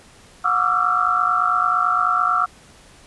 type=tone cluster; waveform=sine; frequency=726 / 1150 / 1204 / 1322 / 1371 Hz; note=F#5 / D6 / D6 / E6 / F6; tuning=-33 / -37 / +43 / +5 / -32 cents; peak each=-26 / -23 / -24 / -20 / -21 dBFS; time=0.44-2.46 s; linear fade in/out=10 ms; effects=pink hiss -48 dBFS RMS until 3.06 s + resampled to 24000 Hz